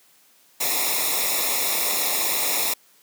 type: noise with comb filter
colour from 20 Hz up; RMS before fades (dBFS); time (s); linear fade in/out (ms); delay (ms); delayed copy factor
white; -23; 0.6-2.74; 10; 0.65; -0.9
effects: white hiss -57 dBFS RMS until 3.02 s + high-pass 150 Hz 12 dB/octave